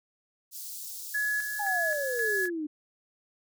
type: high-pass noise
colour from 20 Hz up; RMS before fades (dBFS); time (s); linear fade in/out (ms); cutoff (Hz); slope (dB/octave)
white; -40; 0.51-2.49; 50; 4600; 24
type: tone with tremolo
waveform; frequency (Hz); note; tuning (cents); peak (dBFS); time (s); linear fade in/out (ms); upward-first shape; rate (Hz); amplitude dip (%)
sine; 1693; G#6; +33; -26; 1.14-2.5; 10; square; 1.9; 50
type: exponential sweep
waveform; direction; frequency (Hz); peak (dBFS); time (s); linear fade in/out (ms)
sine; down; 846 to 294.3; -30; 1.59-2.67; 10
effects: none